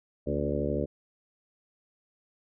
harmonic tone with a mistuned harmonic, 72.5 Hz, D2, 22 cents flat, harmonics 1 / 2 / 3 / 4 / 5 / 6 / 7 / 8, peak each -35 / -35 / -35 / -35 / -35 / -35 / -35 / -35 dBFS, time 0.26-0.86 s, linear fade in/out 20 ms, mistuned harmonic 3, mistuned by +56 cents, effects none

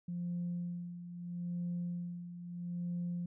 sine tone with tremolo, 174.61 Hz, F3, in tune, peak -33 dBFS, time 0.08-3.26 s, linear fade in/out 5 ms, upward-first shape sine, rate 0.77 Hz, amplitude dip 70%, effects tanh soft clip ceiling -31 dBFS

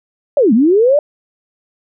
sine linear two-way sweep, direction down then up, 607 to 202.8 to 607 Hz, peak -7 dBFS, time 0.37-0.99 s, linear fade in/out 2 ms, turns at 0.53 s, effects none

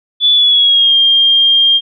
sine tone with pitch glide, 3458 to 3208 Hz, A7 to G7, -31 to +39 cents, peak -6 dBFS, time 0.2-1.81 s, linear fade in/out 50 ms, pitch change -130 cents, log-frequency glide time 0.33-0.95 s, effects none

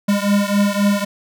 square beating tone pair, 201.2 / 205 Hz, G3 / G#3, +45 / -22 cents, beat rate 3.8 Hz, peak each -17 / -19 dBFS, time 0.08-1.05 s, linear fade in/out 10 ms, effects none

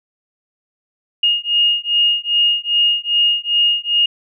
sine beating tone pair, 2850 / 2852.5 Hz, F7 / F7, +34 / +36 cents, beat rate 2.5 Hz, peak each -16 dBFS, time 1.23-4.06 s, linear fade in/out 5 ms, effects none

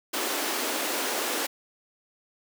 pink high-pass noise, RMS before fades -29 dBFS, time 0.13-1.47 s, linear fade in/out 10 ms, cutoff 260 Hz, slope 48 dB/octave, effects none

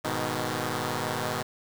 5% pulse chord, G# minor, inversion none, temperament equal, 103.83 / 123.47 / 155.56 Hz, G#2 / B2 / D#3, 0 / 0 / 0 cents, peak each -23 / -20 / -22 dBFS, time 0.04-1.43 s, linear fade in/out 10 ms, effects 8-bit

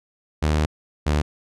sawtooth tone pair in turn, 76.4 / 75 Hz, D#2 / D2, -31 / +37 cents, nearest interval unison, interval 32 cents, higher first, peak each -14 dBFS, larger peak neither, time 0.42-0.66 / 1.06-1.22 s, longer first, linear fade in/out 10 ms, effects low-pass 8000 Hz 12 dB/octave

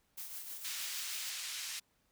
blue noise with tremolo, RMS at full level -43 dBFS, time 0.17-1.3 s, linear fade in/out 10 ms, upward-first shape triangle, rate 6.4 Hz, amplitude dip 50%
white band-pass noise, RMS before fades -42 dBFS, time 0.64-1.8 s, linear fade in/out 10 ms, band 2000 to 7000 Hz, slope 12 dB/octave
effects pink hiss -75 dBFS RMS until 2.11 s

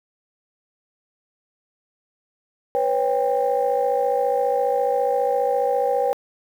sine tone cluster, 493.3 / 548 / 795 Hz, B4 / C#5 / G5, -2 / -20 / +24 cents, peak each -21 / -22 / -22 dBFS, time 2.75-6.13 s, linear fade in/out 0 ms, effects tanh soft clip ceiling -10 dBFS + 8-bit

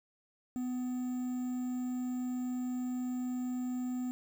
triangle tone with quantisation, 250.5 Hz, B3, 25 cents sharp, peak -31 dBFS, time 0.56-4.11 s, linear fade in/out 0 ms, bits 9, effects none

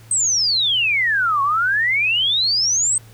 sine exponential two-way sweep, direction down then up, 8410 to 1084 to 8410 Hz, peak -15 dBFS, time 0.11-2.98 s, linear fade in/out 2 ms, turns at 1.42 s, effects added 112 Hz sine -42 dBFS peak until 3.13 s + pink hiss -49 dBFS RMS until 3.13 s

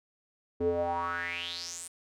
square tone with band-pass filter sweep, 86.1 Hz, F2, 24 cents flat, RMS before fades -33 dBFS, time 0.6-1.88 s, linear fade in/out 10 ms, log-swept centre 360 to 9400 Hz, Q 6.6, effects none

